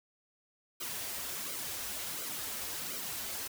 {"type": "noise with flanger", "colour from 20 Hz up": "white", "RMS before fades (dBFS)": -39, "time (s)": [0.8, 3.48], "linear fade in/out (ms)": 10, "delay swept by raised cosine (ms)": [1.1, 6.7], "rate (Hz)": 1.4, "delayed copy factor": -0.7, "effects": []}